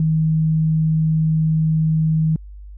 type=tone; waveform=sine; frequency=158.4 Hz; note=D#3; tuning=31 cents sharp; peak=-14 dBFS; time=0-2.36 s; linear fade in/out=2 ms; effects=added 50 Hz sine -34 dBFS peak until 2.77 s